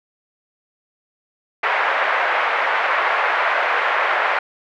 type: band-pass noise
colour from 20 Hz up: white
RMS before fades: -19 dBFS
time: 1.63-4.39 s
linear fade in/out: 5 ms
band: 560 to 2000 Hz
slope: 24 dB/octave
effects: none